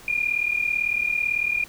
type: tone pair together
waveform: sine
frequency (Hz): 2401 / 2439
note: D7 / D#7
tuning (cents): +38 / -35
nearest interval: unison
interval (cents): 27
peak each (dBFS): -24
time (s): 0.08-1.64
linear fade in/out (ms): 2
effects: pink hiss -46 dBFS RMS until 1.68 s